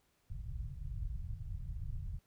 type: low-pass noise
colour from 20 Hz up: pink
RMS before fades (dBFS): -41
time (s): 0.3-2.19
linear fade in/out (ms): 5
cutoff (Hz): 140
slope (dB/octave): 48
effects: pink hiss -75 dBFS RMS until 2.26 s